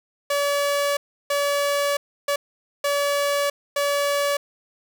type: tone bursts at uneven times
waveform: sawtooth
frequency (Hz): 571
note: D5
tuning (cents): -49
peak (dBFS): -16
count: 5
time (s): 0.3-0.97 / 1.3-1.97 / 2.28-2.36 / 2.84-3.5 / 3.76-4.37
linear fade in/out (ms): 5
effects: none